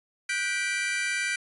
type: chord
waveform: 40% pulse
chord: G major seventh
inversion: third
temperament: just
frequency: 1470 / 1568 / 1960 / 2352 Hz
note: F#6 / G6 / B6 / D7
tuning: -12 / 0 / -14 / +2 cents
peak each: -34 / -32 / -32 / -29 dBFS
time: 0.29-1.36 s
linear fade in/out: 5 ms
effects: resampled to 24000 Hz